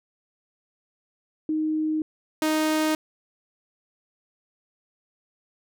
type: tone pair in turn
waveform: sine / sawtooth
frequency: 311.1 / 311.1 Hz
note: D#4 / D#4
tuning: 0 / 0 cents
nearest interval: unison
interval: 0 cents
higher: neither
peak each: -22 / -17 dBFS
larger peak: second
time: 1.49-2.02 / 2.42-2.95 s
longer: neither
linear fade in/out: 2 ms
effects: none